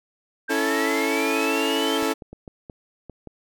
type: linear sweep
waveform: sine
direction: up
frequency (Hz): 1568 to 3155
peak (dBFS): -27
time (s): 0.48-1.98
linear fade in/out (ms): 10
type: chord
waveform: sawtooth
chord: A major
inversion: first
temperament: equal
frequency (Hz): 277.2 / 329.6 / 440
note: C#4 / E4 / A4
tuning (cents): 0 / 0 / 0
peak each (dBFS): -22 / -23 / -21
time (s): 0.49-2.14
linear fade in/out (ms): 20
type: clicks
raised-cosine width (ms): 2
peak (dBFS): -25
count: 7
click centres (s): 2.026 / 2.222 / 2.33 / 2.478 / 2.698 / 3.097 / 3.273
effects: none